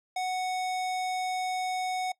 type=tone; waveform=square; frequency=740 Hz; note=F#5; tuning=in tune; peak=-29 dBFS; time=0.16-2.12 s; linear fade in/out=5 ms; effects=noise-tail reverb RT60 0.1 s tail -21 dB re dry + low-pass 9000 Hz 12 dB/octave